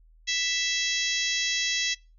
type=harmonic tone; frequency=660 Hz; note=E5; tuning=2 cents sharp; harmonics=3 / 4 / 5 / 6 / 7 / 8 / 9 / 10; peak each=-31 / -33 / -31 / -32 / -38 / -34 / -35 / -36 dBFS; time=0.27-1.95 s; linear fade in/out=20 ms; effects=noise-tail reverb RT60 0.3 s tail -24 dB re dry + added 40 Hz sine -53 dBFS peak until 2.18 s